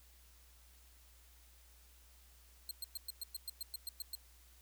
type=tone bursts; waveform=15% pulse; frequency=4186 Hz; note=C8; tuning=in tune; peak=-33 dBFS; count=12; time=2.69-4.152 s; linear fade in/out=2 ms; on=21 ms; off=110 ms; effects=added 60 Hz sine -62 dBFS peak until 4.61 s + white hiss -66 dBFS RMS until 4.61 s